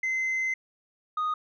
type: tone pair in turn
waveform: sine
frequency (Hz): 2061 / 1240.8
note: C7 / D#6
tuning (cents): -27 / -5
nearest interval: major sixth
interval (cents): 878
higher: first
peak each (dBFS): -23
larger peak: neither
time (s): 0.03-0.54 / 1.17-1.34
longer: first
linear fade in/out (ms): 5
effects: tanh soft clip ceiling -24 dBFS